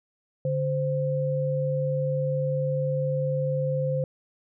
sine tone pair together, 144.29 / 520 Hz, D3 / C5, -30 / -11 cents, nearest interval octave + minor seventh, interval 2219 cents, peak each -26 dBFS, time 0.45-4.04 s, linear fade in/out 2 ms, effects none

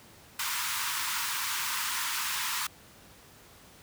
pink high-pass noise, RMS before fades -32 dBFS, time 0.39-2.67 s, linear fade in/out 5 ms, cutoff 910 Hz, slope 96 dB/octave, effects pink hiss -54 dBFS RMS until 3.82 s + high-pass 60 Hz 12 dB/octave

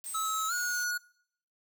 blue noise, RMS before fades -45 dBFS, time 0.04-0.84 s, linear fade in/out 0 ms
sine exponential sweep, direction down, 8372 to 5920 Hz, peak -37 dBFS, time 0.06-0.91 s, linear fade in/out 2 ms
square tone with pitch glide, 1292 to 1450.2 Hz, E6 to F#6, -35 to -35 cents, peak -31 dBFS, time 0.14-0.98 s, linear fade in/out 10 ms, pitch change +200 cents, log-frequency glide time 0.48-0.53 s
effects noise-tail reverb RT60 0.7 s tail -23 dB re dry

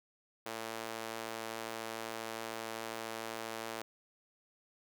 sawtooth tone with high-pass filter, 112.8 Hz, A2, 44 cents sharp, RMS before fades -42 dBFS, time 0.46-3.82 s, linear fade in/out 0 ms, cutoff 490 Hz, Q 0.79, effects none

